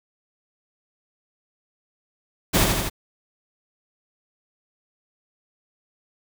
pink noise with echo, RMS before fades -18 dBFS, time 2.53-2.65 s, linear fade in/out 20 ms, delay 83 ms, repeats 3, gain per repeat -3 dB, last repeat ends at 2.899 s, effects none

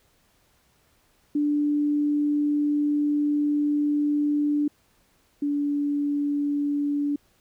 sine tone pair in turn, 293.7 / 288.7 Hz, D4 / D4, 0 / -30 cents, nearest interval unison, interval 30 cents, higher first, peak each -20 / -22 dBFS, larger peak first, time 1.35-4.68 / 5.42-7.16 s, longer first, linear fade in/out 5 ms, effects pink hiss -64 dBFS RMS until 7.4 s

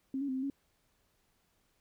sine tone with pitch steps, 267.3 / 281.5 / 260.7 / 262.2 / 277.1 Hz, C4 / C#4 / C4 / C4 / C#4, +37 / +27 / -6 / +4 / -1 cents, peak -32 dBFS, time 0.14-0.5 s, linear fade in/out 2 ms, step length 72 ms, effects pink hiss -74 dBFS RMS until 1.8 s

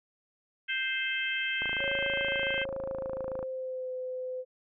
harmonic tone, 523.3 Hz, C5, in tune, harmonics 3 / 4 / 5 / 6, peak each -33 / -34 / -35 / -36 dBFS, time 0.68-2.65 s, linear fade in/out 20 ms
click train, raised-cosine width 1 ms, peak -25 dBFS, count 50, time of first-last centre 1.62-3.428 s, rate 27.1 Hz
sine tone with pitch glide, 553 to 510 Hz, C#5 to C5, -4 to -44 cents, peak -33 dBFS, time 1.78-4.45 s, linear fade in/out 50 ms, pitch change -140 cents, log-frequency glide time 2.27-3.92 s
effects none

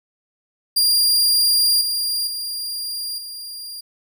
sawtooth tone with level steps, 4792 Hz, D8, 34 cents sharp, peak -11 / -17 / -22 / -28 dBFS, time 0.76-3.81 s, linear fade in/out 10 ms, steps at 1.81 / 2.27 / 3.18 s, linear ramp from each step 2 ms, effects none

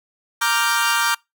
sawtooth chord, G minor seventh, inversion first, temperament equal, 932.3 / 1174.7 / 1396.9 / 1568 Hz, Bb5 / D6 / F6 / G6, 0 / 0 / 0 / 0 cents, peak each -19 dBFS, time 0.41-1.15 s, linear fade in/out 10 ms, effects noise-tail reverb RT60 0.2 s tail -25 dB re dry

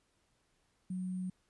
sine tone with sample-and-hold, 183.9 Hz, F#3, 10 cents flat, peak -35 dBFS, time 0.9-1.3 s, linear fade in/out 5 ms, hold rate 8820 Hz, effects pink hiss -75 dBFS RMS until 1.49 s + resampled to 24000 Hz

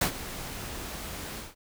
pink noise with ADSR envelope, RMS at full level -23 dBFS, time 0.01-1.55 s, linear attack 6 ms, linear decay 93 ms, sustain -15 dB, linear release 170 ms, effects none

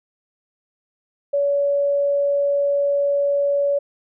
sine tone, 567 Hz, C#5, 39 cents sharp, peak -16 dBFS, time 1.33-3.79 s, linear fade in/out 10 ms, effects none

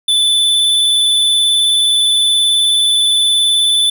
square tone with vibrato, 3500 Hz, A7, 10 cents flat, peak -10 dBFS, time 0.08-3.9 s, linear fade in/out 5 ms, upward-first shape sine, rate 19 Hz, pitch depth 18 cents each way, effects none

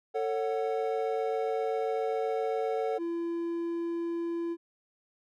triangle chord, F# minor, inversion first, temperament equal with one note detuned, 446.9 / 554.4 / 740 Hz, A4 / C#5 / F#5, +27 / 0 / 0 cents, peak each -28 / -33 / -32 dBFS, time 0.14-2.99 s, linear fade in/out 20 ms
triangle tone, 338.2 Hz, E4, 44 cents sharp, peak -28 dBFS, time 2.97-4.57 s, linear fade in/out 50 ms
effects none

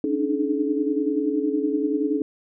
sine tone cluster, 278.7 / 298 / 308.5 / 427.5 Hz, C#4 / D4 / D#4 / A4, +9 / +25 / -15 / -50 cents, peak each -26 dBFS, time 0.04-2.22 s, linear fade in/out 2 ms, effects none

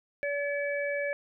harmonic tone, 572 Hz, D5, 46 cents flat, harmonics 1 / 3 / 4, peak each -30 / -35 / -36 dBFS, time 0.23-1.13 s, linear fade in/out 0 ms, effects none

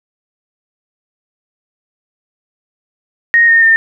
sine tone with pitch steps, 1864.7 / 1836.9 / 1809.5 Hz, A#6 / A#6 / A6, 0 / -26 / +48 cents, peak -5 dBFS, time 3.34-3.76 s, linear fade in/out 0 ms, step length 140 ms, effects none

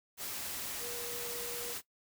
sine tone in noise, 478.6 Hz, A#4, 46 cents sharp, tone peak -44 dBFS, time 0.79-1.75 s, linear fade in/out 50 ms, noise white, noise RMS -40 dBFS, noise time 0.17-1.82 s, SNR -7 dB, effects noise-tail reverb RT60 0.1 s tail -18 dB re dry

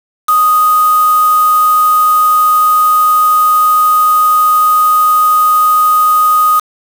sine tone with quantisation, 1244.5 Hz, D#6, in tune, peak -6 dBFS, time 0.28-6.6 s, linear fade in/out 10 ms, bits 3, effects none

